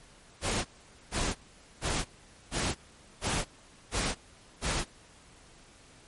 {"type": "noise bursts", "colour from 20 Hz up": "pink", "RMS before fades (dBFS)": -30, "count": 7, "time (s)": [0.41, 4.85], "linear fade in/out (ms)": 50, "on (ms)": 240, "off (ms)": 460, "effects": ["pink hiss -56 dBFS RMS until 6.07 s", "MP3 48 kbps"]}